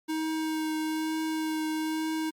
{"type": "tone with vibrato", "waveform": "square", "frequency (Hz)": 314.8, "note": "D#4", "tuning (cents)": 20, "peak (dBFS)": -29, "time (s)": [0.08, 2.31], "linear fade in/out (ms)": 20, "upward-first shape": "triangle", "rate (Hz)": 1.1, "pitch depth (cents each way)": 13, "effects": ["Opus 48 kbps"]}